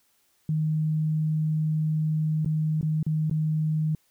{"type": "tone with dropouts", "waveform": "sine", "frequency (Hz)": 155.56, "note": "D#3", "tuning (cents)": 0, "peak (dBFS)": -22, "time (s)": [0.49, 3.95], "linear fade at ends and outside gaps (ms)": 2, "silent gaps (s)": [[2.448, 2.459], [2.812, 2.828], [3.029, 3.065], [3.298, 3.311]], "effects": ["white hiss -67 dBFS RMS until 4.1 s"]}